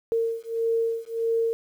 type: beating tone pair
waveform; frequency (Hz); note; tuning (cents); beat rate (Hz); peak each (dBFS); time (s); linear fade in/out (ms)
sine; 456.2 / 457.8; A#4 / A#4; -37 / -31; 1.6; -26 / -26; 0.12-1.53; 0
effects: 9-bit